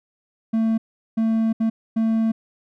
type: tone bursts at uneven times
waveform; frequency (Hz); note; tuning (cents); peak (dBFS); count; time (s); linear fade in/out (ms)
triangle; 223.7; A3; +29; -15; 4; 0.53-0.78 / 1.17-1.53 / 1.6-1.7 / 1.96-2.32; 10
effects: none